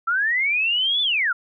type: linear two-way sweep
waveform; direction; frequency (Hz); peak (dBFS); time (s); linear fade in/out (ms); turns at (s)
sine; up then down; 1318.5 to 3520 to 1318.5; -18; 0.07-1.33; 10; 1.02
effects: none